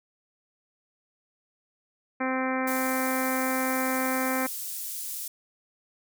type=harmonic tone; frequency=260 Hz; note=C4; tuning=11 cents flat; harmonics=1 / 2 / 3 / 4 / 5 / 6 / 7 / 8 / 9; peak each=-29 / -32 / -34 / -35 / -36 / -37 / -37 / -38 / -39 dBFS; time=2.2-4.47 s; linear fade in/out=10 ms
type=high-pass noise; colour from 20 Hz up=pink; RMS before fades=-35 dBFS; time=2.67-5.28 s; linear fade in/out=5 ms; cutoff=9500 Hz; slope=12 dB/octave
effects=none